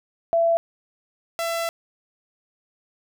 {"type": "tone pair in turn", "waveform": ["sine", "sawtooth"], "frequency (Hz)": [670, 670], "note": ["E5", "E5"], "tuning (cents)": [28, 28], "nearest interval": "unison", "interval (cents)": 0, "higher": "neither", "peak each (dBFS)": [-16, -20], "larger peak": "first", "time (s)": [[0.33, 0.57], [1.39, 1.69]], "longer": "second", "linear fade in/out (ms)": 0, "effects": []}